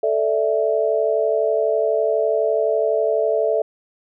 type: chord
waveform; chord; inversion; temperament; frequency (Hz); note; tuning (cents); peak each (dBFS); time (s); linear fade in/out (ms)
sine; A suspended fourth; none; equal; 440 / 587.3 / 659.3; A4 / D5 / E5; 0 / 0 / 0; -20 / -22 / -20; 0.03-3.62; 5
effects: none